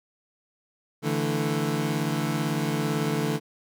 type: chord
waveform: 25% pulse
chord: D suspended second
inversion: none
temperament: equal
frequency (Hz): 146.83 / 164.81 / 220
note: D3 / E3 / A3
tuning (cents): 0 / 0 / 0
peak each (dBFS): -24 / -26 / -26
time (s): 1.02-3.4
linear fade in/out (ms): 50
effects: none